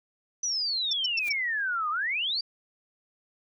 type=exponential two-way sweep; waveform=sine; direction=down then up; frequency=6050 to 1185 to 4831 Hz; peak=-26 dBFS; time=0.43-2.41 s; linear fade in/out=5 ms; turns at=1.9 s
type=tone bursts; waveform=sine; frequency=5430 Hz; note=F8; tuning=50 cents flat; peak=-25 dBFS; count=4; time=0.91-1.324 s; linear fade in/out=5 ms; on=21 ms; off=110 ms
type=noise with exponential growth; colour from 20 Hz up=white; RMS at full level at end=-38 dBFS; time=1.17-1.29 s; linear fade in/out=5 ms; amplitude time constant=25 ms
effects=none